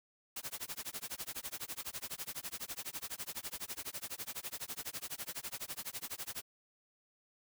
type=noise with tremolo; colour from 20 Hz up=white; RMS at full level=-40 dBFS; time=0.36-6.42 s; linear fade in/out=5 ms; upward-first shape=sine; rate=12 Hz; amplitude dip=100%; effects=none